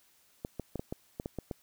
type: clicks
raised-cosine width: 2 ms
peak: -22 dBFS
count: 9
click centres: 0.449 / 0.597 / 0.757 / 0.795 / 0.925 / 1.199 / 1.259 / 1.387 / 1.512 s
effects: white hiss -66 dBFS RMS until 1.62 s